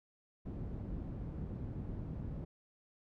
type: low-pass noise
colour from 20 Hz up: white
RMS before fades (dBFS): -42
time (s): 0.45-2.45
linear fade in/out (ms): 10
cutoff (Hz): 160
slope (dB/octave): 12
effects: none